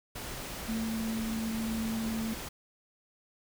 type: tone in noise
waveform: sine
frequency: 223.5 Hz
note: A3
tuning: 27 cents sharp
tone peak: -31 dBFS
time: 0.68-2.34 s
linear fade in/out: 10 ms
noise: pink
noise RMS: -40 dBFS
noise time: 0.15-2.49 s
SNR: +6 dB
effects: none